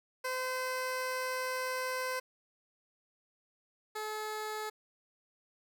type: tone pair in turn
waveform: 15% pulse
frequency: 513 / 429.4 Hz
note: C5 / A4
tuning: -34 / -42 cents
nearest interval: minor third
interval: 308 cents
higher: first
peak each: -27 / -30 dBFS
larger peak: first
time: 0.24-2.2 / 3.95-4.7 s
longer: first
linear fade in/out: 10 ms
effects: none